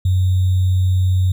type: tone with sample-and-hold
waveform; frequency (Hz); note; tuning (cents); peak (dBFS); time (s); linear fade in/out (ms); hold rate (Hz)
sine; 92.5; F#2; 0; -12; 0.05-1.32; 5; 3675
effects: none